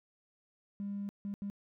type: tone bursts at uneven times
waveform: triangle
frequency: 201.1 Hz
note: G3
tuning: 44 cents sharp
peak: -32 dBFS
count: 3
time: 0.8-1.09 / 1.25-1.34 / 1.42-1.5 s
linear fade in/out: 0 ms
effects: tanh soft clip ceiling -33 dBFS